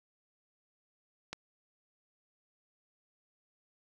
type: click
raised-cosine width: 0.2 ms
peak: -21 dBFS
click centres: 1.33 s
effects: none

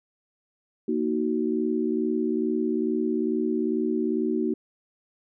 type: chord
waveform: sine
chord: D# minor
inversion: second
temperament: just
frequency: 233.3 / 311.1 / 373.4 Hz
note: A#3 / D#4 / F#4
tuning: +2 / 0 / +16 cents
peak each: -27 dBFS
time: 0.88-4.54 s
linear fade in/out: 5 ms
effects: none

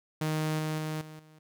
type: tone with level steps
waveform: sawtooth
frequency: 155.56 Hz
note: D#3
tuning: in tune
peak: -24 / -26 / -28 / -40 / -50 dBFS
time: 0.21-1.39 s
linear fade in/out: 5 ms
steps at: 0.59 / 0.78 / 1.01 / 1.19 s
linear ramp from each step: 2 ms
effects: none

